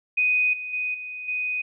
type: tone with level steps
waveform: sine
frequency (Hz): 2494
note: D#7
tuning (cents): +3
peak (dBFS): -18 / -30 / -24 / -32 / -24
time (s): 0.17-1.62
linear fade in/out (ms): 10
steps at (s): 0.53 / 0.73 / 0.94 / 1.28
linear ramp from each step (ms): 5
effects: none

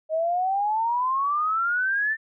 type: exponential sweep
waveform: sine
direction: up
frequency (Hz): 622.3 to 1800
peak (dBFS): -21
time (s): 0.09-2.17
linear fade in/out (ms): 50
effects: none

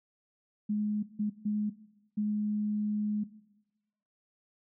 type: tone bursts at uneven times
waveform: sine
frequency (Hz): 210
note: G#3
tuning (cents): +19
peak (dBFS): -27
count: 4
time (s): 0.69-1.03 / 1.19-1.3 / 1.45-1.7 / 2.17-3.24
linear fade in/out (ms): 10
effects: noise-tail reverb RT60 1.0 s tail -17 dB re dry

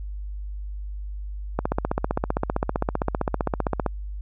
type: click train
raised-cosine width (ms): 1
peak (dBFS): -8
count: 36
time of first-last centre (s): 1.59-3.863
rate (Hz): 15.4
effects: added 50 Hz sine -30 dBFS peak until 4.21 s

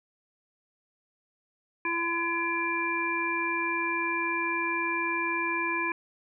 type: harmonic tone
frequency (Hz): 338.1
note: E4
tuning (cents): +44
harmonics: 1 / 3 / 5 / 7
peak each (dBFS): -34 / -31 / -34 / -30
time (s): 1.85-5.92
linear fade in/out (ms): 2
effects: none

